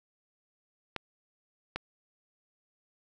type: clicks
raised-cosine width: 0.3 ms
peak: -17 dBFS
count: 2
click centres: 0.963 / 1.76 s
effects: none